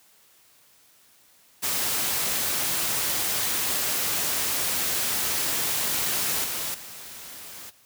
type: noise with level steps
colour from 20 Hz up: white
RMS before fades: -26 / -30 / -41 dBFS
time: 1.62-7.71 s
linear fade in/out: 20 ms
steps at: 6.44 / 6.74 s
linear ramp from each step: 5 ms
effects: white hiss -58 dBFS RMS until 7.85 s + high-pass 60 Hz 12 dB/octave